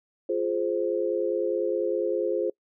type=chord; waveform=sine; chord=F minor; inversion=none; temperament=just; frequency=349.2 / 419.1 / 523.8 Hz; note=F4 / Ab4 / C5; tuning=0 / +16 / +2 cents; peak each=-28 dBFS; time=0.29-2.5 s; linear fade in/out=5 ms; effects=noise-tail reverb RT60 0.1 s tail -25 dB re dry